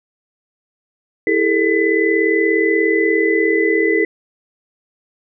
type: tone cluster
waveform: sine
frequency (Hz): 330.8 / 407.7 / 447.9 / 2005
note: E4 / G#4 / A4 / B6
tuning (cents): +6 / -32 / +31 / +26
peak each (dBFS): -18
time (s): 1.27-4.05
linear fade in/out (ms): 2
effects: none